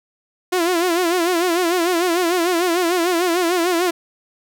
sawtooth tone with vibrato, 349.2 Hz, F4, in tune, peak -12 dBFS, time 0.52-3.91 s, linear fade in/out 10 ms, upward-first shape sine, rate 6.7 Hz, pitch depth 100 cents each way, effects none

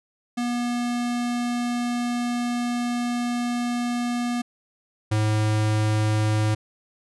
square tone pair in turn, 241.4 / 107.53 Hz, B3 / A2, -39 / -39 cents, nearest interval octave + major second, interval 1400 cents, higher first, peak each -24 / -20 dBFS, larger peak second, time 0.37-4.42 / 5.11-6.55 s, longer first, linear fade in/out 10 ms, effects resampled to 24000 Hz

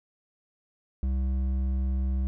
sine tone with hard clipping, 65.41 Hz, C2, in tune, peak -26 dBFS, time 1.03-2.27 s, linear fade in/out 0 ms, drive 7 dB, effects none

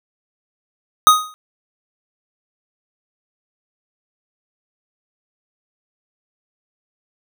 square tone with exponential decay, 1249 Hz, D#6, 6 cents sharp, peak -3 dBFS, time 1.07-1.34 s, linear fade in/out 0 ms, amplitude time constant 58 ms, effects none

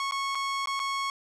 sawtooth tone with dropouts, 1100 Hz, C#6, 14 cents flat, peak -24 dBFS, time 0-1.1 s, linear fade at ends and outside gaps 1 ms, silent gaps 0.111-0.121 / 0.349-0.353 / 0.658-0.672 / 0.794-0.799 s, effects low-pass 7000 Hz 12 dB/octave

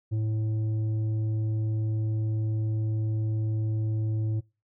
triangle tone with tanh clipping, 109.1 Hz, A2, 14 cents flat, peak -26 dBFS, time 0.11-4.41 s, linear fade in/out 20 ms, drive 11 dB, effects noise-tail reverb RT60 0.3 s tail -25 dB re dry

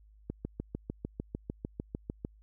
click train, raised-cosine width 3 ms, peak -22 dBFS, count 14, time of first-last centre 0.3-2.249 s, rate 6.67 Hz, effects added 52 Hz sine -56 dBFS peak until 2.42 s

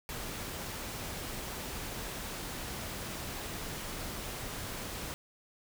pink noise, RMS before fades -40 dBFS, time 0.09-5.14 s, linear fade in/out 0 ms, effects none

